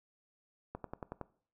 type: click train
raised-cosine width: 1 ms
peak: -26 dBFS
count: 6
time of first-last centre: 0.75-1.213 s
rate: 10.8 Hz
effects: noise-tail reverb RT60 0.5 s tail -19 dB re dry